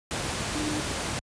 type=tone in noise; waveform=sine; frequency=302 Hz; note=D4; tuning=48 cents sharp; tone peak=-29 dBFS; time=0.55-0.8 s; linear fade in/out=0 ms; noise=pink; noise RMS=-30 dBFS; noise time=0.11-1.19 s; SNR=-2 dB; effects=high-pass 60 Hz 12 dB/octave + resampled to 22050 Hz